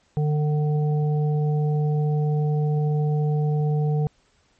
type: harmonic tone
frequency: 150 Hz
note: D3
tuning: 37 cents sharp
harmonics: 1 / 3 / 5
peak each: -19 / -30 / -35 dBFS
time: 0.17-4.07 s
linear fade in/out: 0 ms
effects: pink hiss -63 dBFS RMS until 4.59 s + MP3 32 kbps